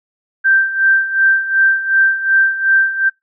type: tone with tremolo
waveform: sine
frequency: 1568 Hz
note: G6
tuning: in tune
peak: -7 dBFS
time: 0.44-3.1 s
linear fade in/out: 20 ms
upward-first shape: sine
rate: 2.7 Hz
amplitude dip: 75%
effects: noise-tail reverb RT60 0.2 s tail -25 dB re dry